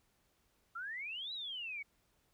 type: exponential two-way sweep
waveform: sine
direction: up then down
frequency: 1318.5 to 3988 to 2196 Hz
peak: -40 dBFS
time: 0.75-1.83 s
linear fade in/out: 10 ms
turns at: 1.33 s
effects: pink hiss -75 dBFS RMS until 2.33 s

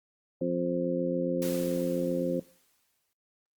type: harmonic tone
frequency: 87.31 Hz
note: F2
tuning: in tune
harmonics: 2 / 3 / 4 / 5 / 6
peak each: -33 / -32 / -33 / -41 / -31 dBFS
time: 0.41-2.4 s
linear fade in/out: 5 ms
type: noise with exponential decay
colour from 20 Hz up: white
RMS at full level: -39 dBFS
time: 1.42-3.13 s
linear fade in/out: 0 ms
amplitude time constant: 370 ms
effects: noise-tail reverb RT60 0.4 s tail -20 dB re dry + Opus 32 kbps

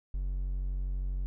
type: tone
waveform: triangle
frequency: 46.25 Hz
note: F#1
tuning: in tune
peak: -28 dBFS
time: 0.14-1.26 s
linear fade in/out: 0 ms
effects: none

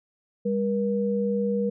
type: tone pair together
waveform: sine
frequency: 200.9 / 478.4 Hz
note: G3 / A#4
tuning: +43 / +45 cents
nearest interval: octave + minor third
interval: 1502 cents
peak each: -25 dBFS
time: 0.45-1.7 s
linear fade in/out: 10 ms
effects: none

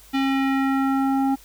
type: tone with low-pass filter sweep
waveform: square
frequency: 270.1 Hz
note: C#4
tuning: 45 cents flat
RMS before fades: -21 dBFS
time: 0.13-1.36 s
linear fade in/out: 20 ms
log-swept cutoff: 3300 to 810 Hz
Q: 1.7
effects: added 50 Hz sine -51 dBFS peak until 1.44 s + white hiss -50 dBFS RMS until 1.44 s

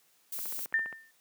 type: noise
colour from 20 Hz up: violet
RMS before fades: -37 dBFS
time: 0.32-0.66 s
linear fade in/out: 5 ms
type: click train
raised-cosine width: 0.5 ms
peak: -30 dBFS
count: 9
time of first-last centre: 0.39-0.927 s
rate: 14.9 Hz
type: tone with exponential decay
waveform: sine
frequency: 1800 Hz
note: A6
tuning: 39 cents sharp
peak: -22 dBFS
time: 0.74-1.11 s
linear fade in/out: 1 ms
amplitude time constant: 80 ms
effects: white hiss -67 dBFS RMS until 1.2 s + high-pass 150 Hz 12 dB/octave

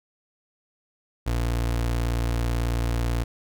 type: tone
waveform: 30% pulse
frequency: 58.27 Hz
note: A#1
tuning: in tune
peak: -20 dBFS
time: 1.26-3.24 s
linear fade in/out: 10 ms
effects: none

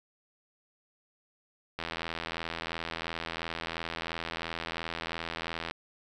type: click train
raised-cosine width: 0.3 ms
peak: -18 dBFS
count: 326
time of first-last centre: 1.79-5.71 s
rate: 82.9 Hz
effects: none

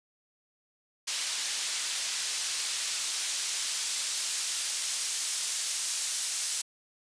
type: noise with band-pass filter sweep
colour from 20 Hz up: white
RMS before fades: -32 dBFS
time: 1.07-6.62 s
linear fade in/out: 10 ms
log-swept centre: 4200 to 7000 Hz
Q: 0.7
effects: resampled to 22050 Hz

